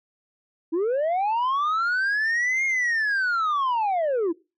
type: linear two-way sweep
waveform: sine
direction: up then down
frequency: 310 to 2154 to 310 Hz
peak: -18 dBFS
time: 0.72-4.33 s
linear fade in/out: 20 ms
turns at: 2.65 s
effects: noise-tail reverb RT60 0.3 s tail -24 dB re dry + tanh soft clip ceiling -20 dBFS